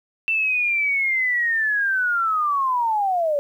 sine linear sweep, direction down, 2679 to 559 Hz, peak -18 dBFS, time 0.28-3.39 s, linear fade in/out 0 ms, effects 9-bit

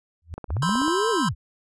sine tone with exponential growth, 82.41 Hz, E2, in tune, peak -27 dBFS, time 0.22-0.34 s, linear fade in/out 0 ms, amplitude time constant 24 ms
click train, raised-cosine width 1 ms, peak -20 dBFS, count 9, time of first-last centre 0.38-0.88 s, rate 16 Hz
sine linear two-way sweep, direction up then down, 46.26 to 470.9 to 46.26 Hz, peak -22 dBFS, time 0.48-1.35 s, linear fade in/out 50 ms, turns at 1.1 s
square chord, C major seventh, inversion third, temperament just, 981.1 / 1046.5 / 1308.1 / 1569.8 Hz, B5 / C6 / E6 / G6, -12 / 0 / -14 / +2 cents, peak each -30 / -27 / -32 / -32 dBFS, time 0.62-1.29 s, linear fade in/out 5 ms
effects resampled to 24000 Hz

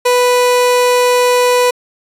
30% pulse tone, 493.9 Hz, B4, in tune, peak -6 dBFS, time 0.05-1.71 s, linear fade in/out 10 ms, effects resampled to 32000 Hz

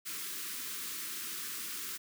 white band-stop noise, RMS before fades -40 dBFS, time 0.05-1.98 s, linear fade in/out 20 ms, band 420 to 1100 Hz, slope 48 dB/octave, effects high-pass 200 Hz 12 dB/octave

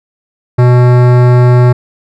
sine tone with hard clipping, 123.47 Hz, B2, in tune, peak -5 dBFS, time 0.58-1.73 s, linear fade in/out 10 ms, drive 18 dB, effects none

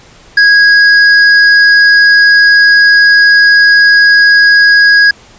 square tone, 1652 Hz, G#6, 10 cents flat, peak -3 dBFS, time 0.37-5.11 s, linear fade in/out 5 ms, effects pink hiss -39 dBFS RMS until 5.38 s + resampled to 16000 Hz

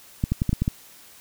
clicks, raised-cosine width 5 ms, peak -9 dBFS, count 7, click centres 0.239 / 0.32 / 0.419 / 0.493 / 0.53 / 0.62 / 0.679 s, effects white hiss -49 dBFS RMS until 1.2 s

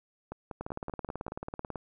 two click trains, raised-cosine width 1 ms, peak -24 / -22 dBFS, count 6 / 22, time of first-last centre 0.32-1.282 / 0.61-1.758 s, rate 5.2 / 18.3 Hz, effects none

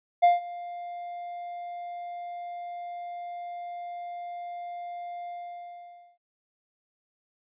triangle tone with ADSR envelope, 701 Hz, F5, 6 cents sharp, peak -12 dBFS, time 0.22-6.18 s, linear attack 19 ms, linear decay 160 ms, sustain -21 dB, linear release 900 ms, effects resampled to 8000 Hz

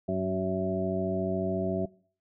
harmonic tone with a mistuned harmonic, 94 Hz, F#2, 28 cents sharp, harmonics 1 / 2 / 3 / 4 / 6 / 7, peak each -37 / -31 / -37 / -33 / -39 / -31 dBFS, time 0.08-1.86 s, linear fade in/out 10 ms, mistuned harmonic 1, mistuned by +44 cents, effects noise-tail reverb RT60 0.5 s tail -23 dB re dry

